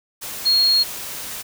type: tone in noise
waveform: sine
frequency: 4284 Hz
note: C8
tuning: 40 cents sharp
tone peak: -13 dBFS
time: 0.45-0.84 s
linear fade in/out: 20 ms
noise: white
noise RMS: -31 dBFS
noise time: 0.21-1.43 s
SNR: +15 dB
effects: none